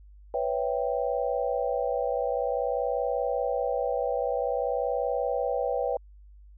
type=chord; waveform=sine; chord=C# half-diminished seventh; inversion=third; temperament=equal; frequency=493.9 / 554.4 / 659.3 / 784 Hz; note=B4 / C#5 / E5 / G5; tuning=0 / 0 / 0 / 0 cents; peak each=-29 / -30 / -33 / -32 dBFS; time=0.34-5.97 s; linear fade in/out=2 ms; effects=added 50 Hz sine -48 dBFS peak until 6.57 s